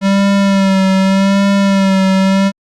square tone with vibrato, 194.6 Hz, G3, 12 cents flat, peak -9 dBFS, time 0.01-2.52 s, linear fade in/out 50 ms, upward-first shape sine, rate 0.84 Hz, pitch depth 35 cents each way, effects low-pass 6000 Hz 12 dB/octave + Opus 48 kbps

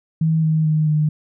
sine tone with pitch steps, 160.2 / 157.54 / 154.92 / 152.35 Hz, E3 / D#3 / D#3 / D#3, -49 / +22 / -7 / -36 cents, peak -14 dBFS, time 0.21-1.09 s, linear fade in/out 5 ms, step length 220 ms, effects none

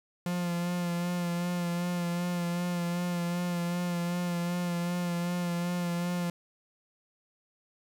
45% pulse tone with vibrato, 174.61 Hz, F3, in tune, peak -29 dBFS, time 0.26-6.3 s, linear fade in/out 2 ms, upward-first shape sine, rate 2.6 Hz, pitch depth 25 cents each way, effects 10-bit

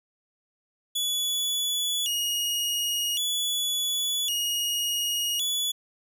sawtooth tone with vibrato, 3136 Hz, G7, in tune, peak -22 dBFS, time 0.95-5.72 s, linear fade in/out 10 ms, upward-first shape square, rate 0.45 Hz, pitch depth 150 cents each way, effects none

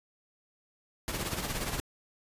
pink noise with tremolo, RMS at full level -32 dBFS, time 1.08-1.8 s, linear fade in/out 0 ms, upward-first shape sine, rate 17 Hz, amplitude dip 55%
clicks, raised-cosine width 3 ms, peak -25 dBFS, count 2, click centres 1.228 / 1.333 s
effects resampled to 32000 Hz

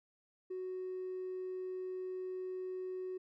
sine tone with hard clipping, 370.5 Hz, F#4, 2 cents sharp, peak -39 dBFS, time 0.5-3.18 s, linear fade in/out 10 ms, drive 1 dB, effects none

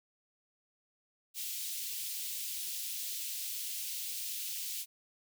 white high-pass noise, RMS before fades -39 dBFS, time 1.34-4.86 s, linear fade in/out 50 ms, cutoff 2700 Hz, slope 24 dB/octave, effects none

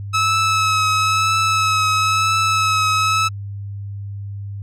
sawtooth tone with vibrato, 1295 Hz, E6, 31 cents flat, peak -11 dBFS, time 0.13-3.29 s, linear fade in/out 20 ms, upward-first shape triangle, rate 1 Hz, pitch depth 25 cents each way, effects added 100 Hz sine -26 dBFS peak until 4.62 s + low-pass 8000 Hz 12 dB/octave

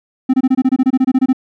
triangle tone bursts, 260 Hz, C4, 11 cents flat, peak -6 dBFS, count 15, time 0.29-1.331 s, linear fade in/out 10 ms, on 47 ms, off 24 ms, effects none

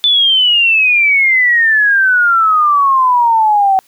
sine exponential sweep, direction down, 3520 to 755 Hz, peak -7 dBFS, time 0.04-3.79 s, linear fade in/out 0 ms, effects white hiss -51 dBFS RMS until 3.87 s

